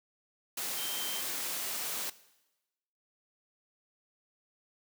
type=tone in noise; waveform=sine; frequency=3136 Hz; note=G7; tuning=in tune; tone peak=-40 dBFS; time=0.77-1.21 s; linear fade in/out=5 ms; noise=white; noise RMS=-36 dBFS; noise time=0.57-2.1 s; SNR=-7 dB; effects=noise-tail reverb RT60 1.0 s tail -18 dB re dry + high-pass 200 Hz 12 dB/octave